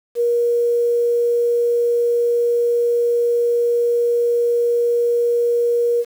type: tone with quantisation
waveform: sine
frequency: 474.8 Hz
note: A#4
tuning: 32 cents sharp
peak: -14 dBFS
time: 0.15-6.05 s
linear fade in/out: 50 ms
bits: 7
effects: none